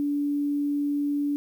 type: tone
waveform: sine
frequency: 288.4 Hz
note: D4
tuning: 31 cents flat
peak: -23 dBFS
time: 0-1.36 s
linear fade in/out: 0 ms
effects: 9-bit